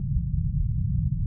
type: low-pass noise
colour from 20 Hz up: white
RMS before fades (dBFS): -25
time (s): 0-1.26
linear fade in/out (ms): 2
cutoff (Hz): 160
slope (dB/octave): 48
effects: none